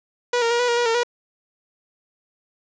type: tone with pitch steps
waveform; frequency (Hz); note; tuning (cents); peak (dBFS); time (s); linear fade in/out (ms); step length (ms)
sawtooth; 486.6 / 463.5 / 475.1 / 490.2 / 473.9 / 481.2 / 455.2 / 482.1; B4 / A#4 / A#4 / B4 / A#4 / B4 / A#4 / B4; -26 / -10 / +33 / -13 / +28 / -45 / -41 / -42; -14; 0.33-1.034; 5; 88
effects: resampled to 16000 Hz + 7-bit